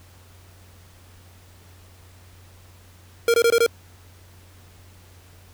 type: tone bursts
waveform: square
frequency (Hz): 466.2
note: A#4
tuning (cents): 0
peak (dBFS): -15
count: 5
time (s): 3.28-3.664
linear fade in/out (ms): 2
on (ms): 60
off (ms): 21
effects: added 90 Hz sine -48 dBFS peak until 5.53 s + pink hiss -53 dBFS RMS until 5.53 s

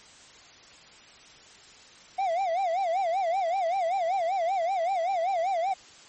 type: tone with vibrato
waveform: triangle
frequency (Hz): 719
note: F#5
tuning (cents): -50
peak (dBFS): -22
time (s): 2.18-5.74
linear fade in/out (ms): 10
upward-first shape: sine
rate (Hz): 5.2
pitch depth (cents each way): 170
effects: white hiss -51 dBFS RMS until 6.08 s + MP3 32 kbps

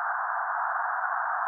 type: band-pass noise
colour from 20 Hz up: white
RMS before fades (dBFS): -29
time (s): 0-1.47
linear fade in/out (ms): 0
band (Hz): 690 to 1600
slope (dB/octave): 96
effects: none

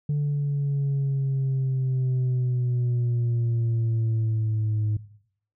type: exponential sweep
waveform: sine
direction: down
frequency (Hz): 146.83 to 106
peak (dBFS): -19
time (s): 0.09-4.97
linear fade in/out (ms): 5
effects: noise-tail reverb RT60 0.6 s tail -17 dB re dry + tanh soft clip ceiling -20 dBFS

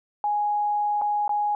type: tone with dropouts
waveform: sine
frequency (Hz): 830.6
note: G#5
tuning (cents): 0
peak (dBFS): -21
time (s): 0.24-1.55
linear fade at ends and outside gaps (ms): 1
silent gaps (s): 1.014-1.019 / 1.279-1.293
effects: none

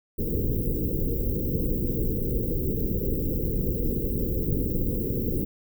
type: band-stop noise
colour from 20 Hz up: pink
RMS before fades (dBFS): -26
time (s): 0.18-5.45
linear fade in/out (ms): 10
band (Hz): 510 to 15000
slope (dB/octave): 96
effects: none

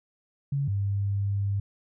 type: tone pair in turn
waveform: sine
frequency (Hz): 140 / 99.83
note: C#3 / G2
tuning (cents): +18 / +32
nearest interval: tritone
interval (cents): 586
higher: first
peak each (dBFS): -24 / -24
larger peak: neither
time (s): 0.52-0.68 / 0.68-1.6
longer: second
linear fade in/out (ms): 5
effects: none

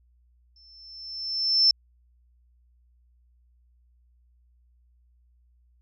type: tone with exponential growth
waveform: sine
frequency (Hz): 5320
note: E8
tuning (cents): +15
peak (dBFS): -14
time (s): 0.56-1.71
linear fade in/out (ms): 2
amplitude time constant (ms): 250
effects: added 60 Hz sine -59 dBFS peak until 5.81 s

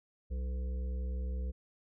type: harmonic tone with a mistuned harmonic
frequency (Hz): 63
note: B1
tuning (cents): +35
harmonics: 1 / 3 / 5 / 7 / 8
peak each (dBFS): -33 / -48 / -58 / -54 / -53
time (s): 0.3-1.52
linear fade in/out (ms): 20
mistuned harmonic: 7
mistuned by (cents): -25
effects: none

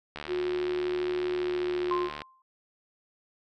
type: click train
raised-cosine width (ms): 0.3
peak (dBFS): -21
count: 155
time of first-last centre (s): 0.16-2.219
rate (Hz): 74.8
type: tone with pitch glide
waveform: sine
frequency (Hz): 361.2 to 358.5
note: F#4 to F4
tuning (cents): -42 to +45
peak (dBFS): -27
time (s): 0.27-2.1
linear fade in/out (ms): 50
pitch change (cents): -13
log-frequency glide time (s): 1.29-1.84
type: tone with exponential decay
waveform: sine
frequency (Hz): 1046.5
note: C6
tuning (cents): 0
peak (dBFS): -25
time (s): 1.91-2.42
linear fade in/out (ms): 2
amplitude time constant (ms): 110
effects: none

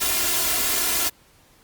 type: noise with comb filter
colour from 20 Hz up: white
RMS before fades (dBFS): -22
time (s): 0-1.1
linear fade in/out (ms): 20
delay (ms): 2.9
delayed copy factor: +0.85
effects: pink hiss -56 dBFS RMS until 1.63 s + Opus 48 kbps

